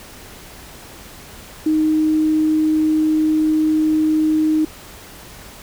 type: tone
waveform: sine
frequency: 311.1 Hz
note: D#4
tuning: in tune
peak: -13 dBFS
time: 1.66-4.65 s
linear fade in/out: 5 ms
effects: pink hiss -39 dBFS RMS until 5.62 s